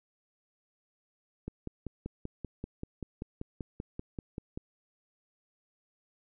click train, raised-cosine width 3 ms, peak -24 dBFS, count 17, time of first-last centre 1.48-4.575 s, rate 5.17 Hz, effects none

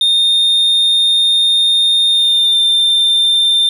sine tone with pitch glide, 3656 to 3589 Hz, A#7 to A7, -34 to +34 cents, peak -6 dBFS, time 0.01-3.69 s, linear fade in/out 2 ms, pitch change -32 cents, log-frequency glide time 2.09-2.57 s, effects tanh soft clip ceiling -8 dBFS + 8-bit

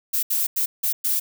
violet noise bursts at uneven times, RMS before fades -22 dBFS, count 5, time 0.13-0.23 / 0.3-0.47 / 0.56-0.66 / 0.83-0.93 / 1.04-1.2 s, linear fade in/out 10 ms, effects none

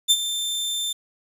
sawtooth tone with ADSR envelope, 3569 Hz, A7, 24 cents sharp, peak -9 dBFS, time 0.08-0.93 s, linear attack 29 ms, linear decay 49 ms, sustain -12 dB, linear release 10 ms, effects resampled to 32000 Hz + 8-bit

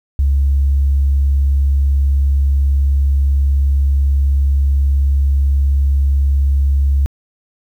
sine tone, 69.3 Hz, C#2, in tune, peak -9 dBFS, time 0.19-7.06 s, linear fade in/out 0 ms, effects tanh soft clip ceiling -6 dBFS + 8-bit

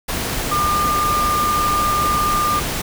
sine tone in noise, 1200 Hz, D6, 37 cents sharp, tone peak -16 dBFS, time 0.51-2.6 s, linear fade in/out 10 ms, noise pink, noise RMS -23 dBFS, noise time 0.08-2.82 s, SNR +4 dB, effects none

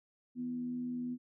sine tone with frequency modulation, 246.9 Hz, B3, in tune, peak -35 dBFS, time 0.35-1.18 s, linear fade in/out 50 ms, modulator 84.9 Hz, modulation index 0.26, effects none

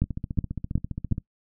two click trains, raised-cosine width 5 ms, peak -18 / -10 dBFS, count 18 / 4, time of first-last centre 0.04-1.181 / 0.02-1.123 s, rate 14.9 / 2.72 Hz, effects noise-tail reverb RT60 0.1 s tail -21 dB re dry

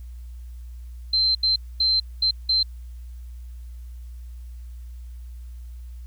sine tone bursts at uneven times, 4112 Hz, C8, 31 cents flat, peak -17 dBFS, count 5, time 1.13-1.35 / 1.43-1.56 / 1.8-2 / 2.22-2.31 / 2.49-2.63 s, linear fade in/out 5 ms, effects added 60 Hz sine -35 dBFS peak until 6.06 s + white hiss -62 dBFS RMS until 6.06 s

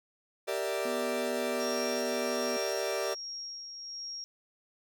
40% pulse chord, E half-diminished seventh, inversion first, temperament equal, 392 / 466.2 / 587.3 / 659.3 Hz, G4 / Bb4 / D5 / E5, 0 / 0 / 0 / 0 cents, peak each -35 / -36 / -34 / -37 dBFS, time 0.47-3.15 s, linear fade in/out 20 ms
sine tone, 246.9 Hz, B3, in tune, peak -37 dBFS, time 0.85-2.57 s, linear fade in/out 5 ms
sine tone with tremolo, 5588 Hz, F8, in tune, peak -37 dBFS, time 1.6-4.24 s, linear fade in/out 0 ms, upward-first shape sine, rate 1.3 Hz, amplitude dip 40%
effects none

